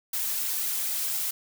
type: noise with flanger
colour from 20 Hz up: blue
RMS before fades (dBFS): -29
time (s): 0.13-1.31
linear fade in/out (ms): 5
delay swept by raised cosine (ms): 1.7 to 3.6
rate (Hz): 3.9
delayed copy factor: -0.8
effects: none